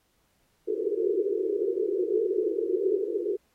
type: band-pass noise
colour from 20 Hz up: pink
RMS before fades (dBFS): -27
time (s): 0.67-3.37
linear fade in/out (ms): 20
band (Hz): 350 to 460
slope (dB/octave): 96
effects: pink hiss -70 dBFS RMS until 3.54 s + AAC 48 kbps